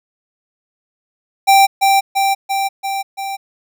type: tone with echo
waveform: square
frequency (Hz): 784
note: G5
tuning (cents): 0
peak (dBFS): -7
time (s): 1.47-1.67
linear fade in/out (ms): 20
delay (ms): 340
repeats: 5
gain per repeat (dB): -3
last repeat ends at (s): 3.37
effects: none